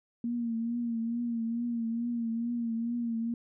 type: tone with vibrato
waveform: sine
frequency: 233.1 Hz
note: A#3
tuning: in tune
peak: -29 dBFS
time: 0.24-3.34 s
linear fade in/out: 2 ms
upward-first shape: triangle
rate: 2.3 Hz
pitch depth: 57 cents each way
effects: none